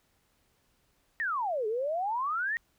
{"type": "exponential two-way sweep", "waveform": "sine", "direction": "down then up", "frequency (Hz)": [1900, 415.3, 1900], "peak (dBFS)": -28, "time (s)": [1.2, 2.57], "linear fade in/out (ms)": 0, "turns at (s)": 1.67, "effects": ["pink hiss -71 dBFS RMS until 2.78 s"]}